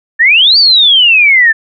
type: exponential two-way sweep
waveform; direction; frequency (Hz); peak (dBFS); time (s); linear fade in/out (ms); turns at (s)
sine; up then down; 1744 to 4699 to 1744; -3; 0.19-1.53; 20; 0.58
effects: none